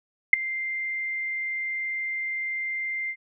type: tone with ADSR envelope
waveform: sine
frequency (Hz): 2093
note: C7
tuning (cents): 0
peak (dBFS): -6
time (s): 0.33-3.16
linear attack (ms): 4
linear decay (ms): 8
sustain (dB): -21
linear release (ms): 63
effects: none